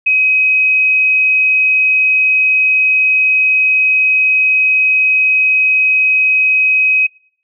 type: tone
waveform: sine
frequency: 2532 Hz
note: D#7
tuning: 30 cents sharp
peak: -8 dBFS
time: 0.06-7.07 s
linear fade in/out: 10 ms
effects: noise-tail reverb RT60 0.6 s tail -25 dB re dry